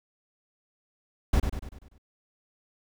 brown noise with echo, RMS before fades -21 dBFS, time 1.33-1.4 s, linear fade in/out 5 ms, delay 97 ms, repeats 6, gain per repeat -6 dB, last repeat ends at 1.982 s, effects none

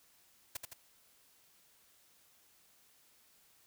white noise with echo, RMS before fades -39 dBFS, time 0.55-0.57 s, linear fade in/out 5 ms, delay 82 ms, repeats 2, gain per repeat -4 dB, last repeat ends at 0.734 s, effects white hiss -67 dBFS RMS until 3.66 s

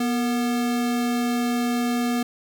square tone pair together, 242.5 / 457.3 Hz, B3 / A#4, -31 / -33 cents, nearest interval major seventh, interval 1098 cents, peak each -22 / -34 dBFS, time 0-2.23 s, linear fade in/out 5 ms, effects 10-bit

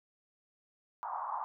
white band-pass noise, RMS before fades -38 dBFS, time 1.03-1.44 s, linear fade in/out 0 ms, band 780 to 1100 Hz, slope 48 dB/octave, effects none

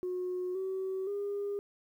sine tone with pitch steps, 363.5 / 379.7 / 404.9 Hz, F#4 / F#4 / G#4, -31 / +45 / -44 cents, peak -31 dBFS, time 0.03-1.59 s, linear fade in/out 0 ms, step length 520 ms, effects tanh soft clip ceiling -29 dBFS + 11-bit

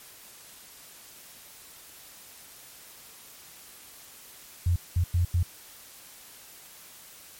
sine tone bursts at uneven times, 87.31 Hz, F2, in tune, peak -20 dBFS, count 4, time 4.66-4.76 / 4.96-5.04 / 5.14-5.25 / 5.34-5.43 s, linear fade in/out 5 ms, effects white hiss -49 dBFS RMS until 7.39 s + MP3 64 kbps

